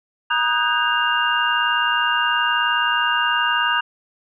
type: tone cluster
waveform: sine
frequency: 952 / 1239 / 1502 / 1621 / 2803 Hz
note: A#5 / D#6 / F#6 / G#6 / F7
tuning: +36 / -8 / +26 / -42 / +6 cents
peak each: -23 dBFS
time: 0.3-3.81 s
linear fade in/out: 10 ms
effects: none